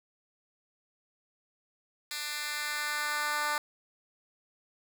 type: tone with high-pass filter sweep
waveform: 10% pulse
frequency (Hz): 297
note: D4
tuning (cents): +20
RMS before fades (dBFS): -33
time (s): 2.11-3.58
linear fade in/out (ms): 2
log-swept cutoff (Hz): 2900 to 990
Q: 1.2
effects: none